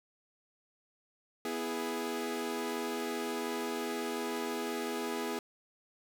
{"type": "chord", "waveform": "sawtooth", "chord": "E major", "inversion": "second", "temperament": "equal", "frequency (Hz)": [246.9, 329.6, 415.3], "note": ["B3", "E4", "G#4"], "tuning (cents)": [0, 0, 0], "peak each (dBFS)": [-35, -36, -33], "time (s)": [1.45, 5.39], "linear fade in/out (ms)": 2, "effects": []}